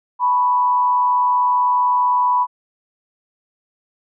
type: tone with frequency modulation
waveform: sine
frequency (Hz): 987.8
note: B5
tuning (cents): 0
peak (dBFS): -13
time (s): 0.19-2.47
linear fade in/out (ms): 50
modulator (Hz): 120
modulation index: 0.38
effects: none